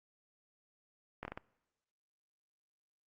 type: slowing click train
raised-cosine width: 0.5 ms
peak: -26 dBFS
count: 5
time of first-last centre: 1.23-1.375 s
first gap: 21 ms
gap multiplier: 1.38
effects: noise-tail reverb RT60 1.0 s tail -23 dB re dry + Opus 48 kbps